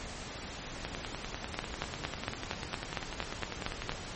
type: two click trains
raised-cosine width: 0.3 ms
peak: -20 / -15 dBFS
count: 32 / 11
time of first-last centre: 0.85-3.919 / 1.59-3.894 s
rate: 10.1 / 4.34 Hz
effects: pink hiss -42 dBFS RMS until 4.15 s + MP3 32 kbps